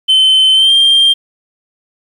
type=tone with pitch glide; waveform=sine; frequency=3070 to 3184 Hz; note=G7 to G7; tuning=-37 to +26 cents; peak=-3 dBFS; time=0.08-1.14 s; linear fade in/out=20 ms; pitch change=+63 cents; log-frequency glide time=0.54-0.72 s; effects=tanh soft clip ceiling -4 dBFS + 7-bit